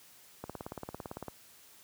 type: click train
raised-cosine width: 1 ms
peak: -25 dBFS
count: 16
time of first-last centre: 0.44-1.283 s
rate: 17.8 Hz
effects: white hiss -58 dBFS RMS until 1.83 s + high-pass 60 Hz 12 dB/octave